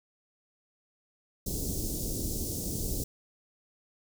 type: band-stop noise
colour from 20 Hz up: pink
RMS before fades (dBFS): -33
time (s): 1.46-3.04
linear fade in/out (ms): 5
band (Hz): 450 to 5500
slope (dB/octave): 24
effects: none